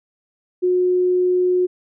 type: tone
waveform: sine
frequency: 362.7 Hz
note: F#4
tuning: 34 cents flat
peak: -14 dBFS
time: 0.62-1.67 s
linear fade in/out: 20 ms
effects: none